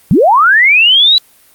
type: linear sweep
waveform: sine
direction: up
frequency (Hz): 130 to 3993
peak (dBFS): -4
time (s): 0.11-1.18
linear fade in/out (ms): 0
effects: white hiss -46 dBFS RMS until 1.54 s + Opus 32 kbps